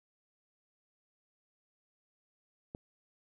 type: click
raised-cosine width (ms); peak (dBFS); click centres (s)
2; -28; 2.749
effects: none